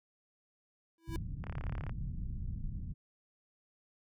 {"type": "tone with exponential growth", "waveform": "square", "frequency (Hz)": 329.6, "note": "E4", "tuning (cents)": 0, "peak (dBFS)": -36, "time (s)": [0.98, 1.16], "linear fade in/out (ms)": 1, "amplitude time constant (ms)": 39}
{"type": "low-pass noise", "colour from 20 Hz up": "pink", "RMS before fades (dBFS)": -39, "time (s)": [1.07, 2.94], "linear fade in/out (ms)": 20, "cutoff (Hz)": 170, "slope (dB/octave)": 24}
{"type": "click train", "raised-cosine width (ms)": 0.5, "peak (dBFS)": -30, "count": 17, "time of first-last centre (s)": [1.44, 1.895], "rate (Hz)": 35.2}
{"effects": []}